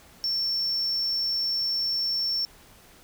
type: tone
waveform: triangle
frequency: 5430 Hz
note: F8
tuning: 50 cents flat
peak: -23 dBFS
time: 0.24-2.45 s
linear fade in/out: 0 ms
effects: pink hiss -53 dBFS RMS until 3.03 s